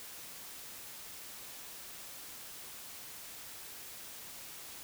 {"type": "silence", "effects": ["white hiss -48 dBFS RMS until 4.83 s"]}